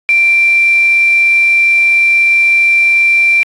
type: tone with quantisation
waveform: sine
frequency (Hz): 2357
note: D7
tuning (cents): +6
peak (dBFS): -6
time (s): 0.09-3.43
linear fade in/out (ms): 0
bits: 4
effects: low-pass 7000 Hz 12 dB/octave + AAC 48 kbps